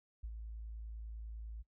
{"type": "tone with ADSR envelope", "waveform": "sine", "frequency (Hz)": 55, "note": "A1", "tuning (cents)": 0, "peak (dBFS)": -39, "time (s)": [0.23, 1.63], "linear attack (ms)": 11, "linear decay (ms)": 58, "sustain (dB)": -4, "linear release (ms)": 21, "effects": ["noise-tail reverb RT60 0.1 s tail -22 dB re dry"]}